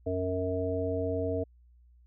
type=harmonic tone; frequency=92.2 Hz; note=F#2; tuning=6 cents flat; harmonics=1 / 3 / 5 / 7; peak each=-34 / -35 / -32 / -34 dBFS; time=0.06-1.44 s; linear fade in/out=10 ms; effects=added 60 Hz sine -56 dBFS peak until 2.06 s